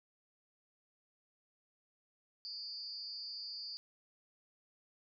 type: tone with amplitude modulation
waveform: sine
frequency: 4699 Hz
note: D8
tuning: in tune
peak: -38 dBFS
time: 2.45-3.77 s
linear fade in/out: 0 ms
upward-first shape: sine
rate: 266 Hz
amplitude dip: 95%
effects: none